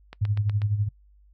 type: click train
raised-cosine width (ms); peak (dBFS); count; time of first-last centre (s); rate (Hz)
0.3; -23; 5; 0.13-0.618; 8.19
type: tone with tremolo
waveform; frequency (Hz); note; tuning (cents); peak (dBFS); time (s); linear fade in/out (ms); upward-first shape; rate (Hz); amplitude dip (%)
sine; 103.83; G#2; 0; -19; 0.21-0.89; 10; sine; 12; 65
effects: noise-tail reverb RT60 0.1 s tail -24 dB re dry + added 50 Hz sine -53 dBFS peak until 1.33 s